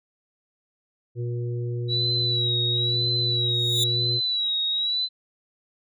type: harmonic tone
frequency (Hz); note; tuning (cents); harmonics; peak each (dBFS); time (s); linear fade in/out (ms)
120; B2; -49; 1 / 3 / 4; -26 / -34 / -40; 1.15-4.21; 50
type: tone with vibrato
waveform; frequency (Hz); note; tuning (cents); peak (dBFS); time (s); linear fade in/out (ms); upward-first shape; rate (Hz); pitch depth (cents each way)
sine; 3901; B7; -22; -22; 1.88-5.09; 50; sine; 1; 63
type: tone with exponential growth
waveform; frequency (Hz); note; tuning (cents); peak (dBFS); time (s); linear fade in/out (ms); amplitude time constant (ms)
sawtooth; 3570; A7; +24; -17; 3.48-3.84; 5; 78
effects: none